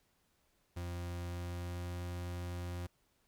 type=tone with pitch glide; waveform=40% pulse; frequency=87.31 to 88.07 Hz; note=F2 to F2; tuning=0 to +15 cents; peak=-38 dBFS; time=0.76-2.87 s; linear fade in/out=10 ms; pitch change=+15 cents; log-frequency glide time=1.23-1.89 s; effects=pink hiss -75 dBFS RMS until 3.27 s